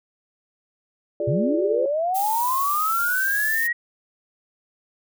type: chord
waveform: sine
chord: D diminished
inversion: first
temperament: equal with one note detuned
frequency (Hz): 349.2 / 416.7 / 587.3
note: F4 / Ab4 / D5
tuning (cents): 0 / +6 / 0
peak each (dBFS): -29 / -28 / -24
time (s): 1.2-1.86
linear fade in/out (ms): 2
type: linear sweep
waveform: sine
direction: up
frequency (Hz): 111.9 to 1919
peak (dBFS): -20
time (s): 1.27-3.73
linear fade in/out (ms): 10
type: noise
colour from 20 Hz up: violet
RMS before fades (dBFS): -29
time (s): 2.14-3.68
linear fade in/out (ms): 20
effects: none